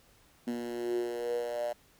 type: tone with high-pass filter sweep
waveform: 10% pulse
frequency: 119.3 Hz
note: A#2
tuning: 41 cents sharp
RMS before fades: -34 dBFS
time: 0.47-1.73 s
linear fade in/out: 5 ms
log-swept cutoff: 250 to 640 Hz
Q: 9.5
effects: pink hiss -63 dBFS RMS until 1.99 s